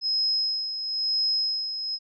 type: tone with tremolo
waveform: sine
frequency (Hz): 5120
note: D#8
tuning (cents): +49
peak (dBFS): -21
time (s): 0.01-1.99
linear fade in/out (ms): 50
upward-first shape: sine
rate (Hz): 1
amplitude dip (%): 60
effects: none